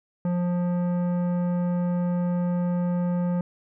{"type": "tone with tanh clipping", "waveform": "sine", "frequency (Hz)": 176.6, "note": "F3", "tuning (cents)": 20, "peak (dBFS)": -24, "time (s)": [0.25, 3.41], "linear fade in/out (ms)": 2, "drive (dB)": 13, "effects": []}